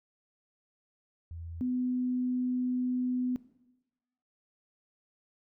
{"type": "tone pair in turn", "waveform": "sine", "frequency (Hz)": [83.5, 250.9], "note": ["E2", "B3"], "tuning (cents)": [23, 28], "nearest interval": "octave + perfect fifth", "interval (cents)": 1905, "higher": "second", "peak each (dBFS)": [-39, -28], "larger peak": "second", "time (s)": [[1.31, 1.61], [1.61, 3.36]], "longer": "second", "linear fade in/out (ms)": 0, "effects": ["noise-tail reverb RT60 1.0 s tail -17 dB re dry"]}